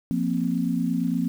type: chord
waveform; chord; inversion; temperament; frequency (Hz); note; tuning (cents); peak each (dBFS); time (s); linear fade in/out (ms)
sine; F suspended fourth; none; equal; 174.61 / 233.1 / 261.6; F3 / Bb3 / C4; 0 / 0 / 0; -26; 0.11-1.28; 0
effects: 8-bit